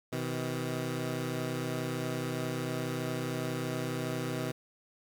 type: tone pair together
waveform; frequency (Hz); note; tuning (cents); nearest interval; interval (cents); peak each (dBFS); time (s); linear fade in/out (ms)
15% pulse; 126.6 / 159; B2 / D#3; +43 / +38; major third; 395; -28 / -30; 0.12-4.52; 10
effects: 10-bit